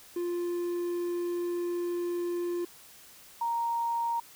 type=tone pair in turn; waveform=triangle / sine; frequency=349.2 / 932.3 Hz; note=F4 / A#5; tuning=0 / 0 cents; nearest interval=octave + perfect fourth; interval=1700 cents; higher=second; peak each=-27 dBFS; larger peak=neither; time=0.16-2.65 / 3.41-4.2 s; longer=first; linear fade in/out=5 ms; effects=white hiss -53 dBFS RMS until 4.35 s